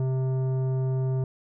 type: tone with tanh clipping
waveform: triangle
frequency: 130.81 Hz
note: C3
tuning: in tune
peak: -25 dBFS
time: 0-1.24 s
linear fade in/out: 2 ms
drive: 16 dB
effects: none